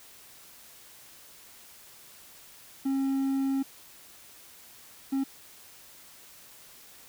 triangle tone bursts at uneven times, 270.5 Hz, C#4, 42 cents flat, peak -23 dBFS, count 2, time 2.85-3.63 / 5.12-5.24 s, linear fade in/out 10 ms, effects white hiss -52 dBFS RMS until 7.08 s

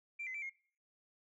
sine tone with pitch steps, 2357 / 2045 / 2332 / 2145 Hz, D7 / C7 / D7 / C7, +6 / -40 / -13 / +42 cents, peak -39 dBFS, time 0.19-0.498 s, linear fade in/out 10 ms, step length 77 ms, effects noise-tail reverb RT60 0.5 s tail -22 dB re dry + tanh soft clip ceiling -35 dBFS

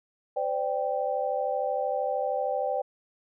sine chord, C suspended second, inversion none, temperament equal with one note detuned, 514.3 / 587.3 / 784 Hz, C5 / D5 / G5, -30 / 0 / 0 cents, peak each -30 dBFS, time 0.36-2.82 s, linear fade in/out 10 ms, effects none

